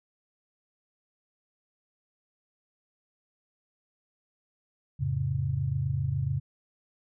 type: chord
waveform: sine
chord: F augmented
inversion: none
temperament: just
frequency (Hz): 87.31 / 109.13 / 136.42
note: F2 / A2 / C#3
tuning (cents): 0 / -14 / -27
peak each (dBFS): -33 / -32 / -28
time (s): 4.99-6.4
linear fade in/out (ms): 20
effects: none